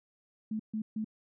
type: tone bursts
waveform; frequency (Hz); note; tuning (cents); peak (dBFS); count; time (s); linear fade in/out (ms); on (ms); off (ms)
sine; 217.1; A3; -23; -31; 3; 0.51-1.045; 5; 85; 140
effects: none